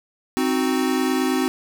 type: chord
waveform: square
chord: C diminished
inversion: none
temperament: equal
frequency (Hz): 261.6 / 311.1 / 370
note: C4 / Eb4 / Gb4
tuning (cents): 0 / 0 / 0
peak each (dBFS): -22 / -26 / -25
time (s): 0.37-1.48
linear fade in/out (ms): 0
effects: none